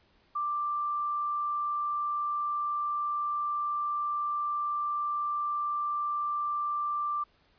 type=tone; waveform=sine; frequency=1179 Hz; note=D6; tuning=6 cents sharp; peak=-28 dBFS; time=0.35-7.24 s; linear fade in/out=10 ms; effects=pink hiss -66 dBFS RMS until 7.58 s + resampled to 11025 Hz